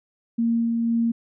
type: tone with tremolo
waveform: sine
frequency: 231.4 Hz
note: A#3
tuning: 13 cents flat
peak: -18 dBFS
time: 0.38-1.12 s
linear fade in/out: 10 ms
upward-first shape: sine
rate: 2 Hz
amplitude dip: 25%
effects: none